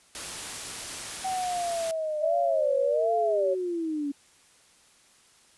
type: noise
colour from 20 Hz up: white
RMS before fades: -36 dBFS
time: 0.15-1.91 s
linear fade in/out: 0 ms
type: linear sweep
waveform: sine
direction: down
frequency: 763 to 278.4 Hz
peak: -27 dBFS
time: 1.24-4.12 s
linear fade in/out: 10 ms
type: tone with vibrato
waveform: sine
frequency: 618 Hz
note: D#5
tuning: 12 cents flat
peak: -23 dBFS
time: 2.21-3.55 s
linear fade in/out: 20 ms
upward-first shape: sine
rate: 1.3 Hz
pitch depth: 200 cents each way
effects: white hiss -59 dBFS RMS until 5.57 s + resampled to 24000 Hz